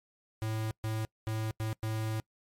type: tone bursts at uneven times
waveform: square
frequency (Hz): 110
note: A2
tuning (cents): 0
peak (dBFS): -32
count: 5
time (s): 0.42-0.71 / 0.84-1.05 / 1.27-1.51 / 1.6-1.73 / 1.83-2.2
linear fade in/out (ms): 0
effects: noise-tail reverb RT60 0.1 s tail -24 dB re dry + MP3 64 kbps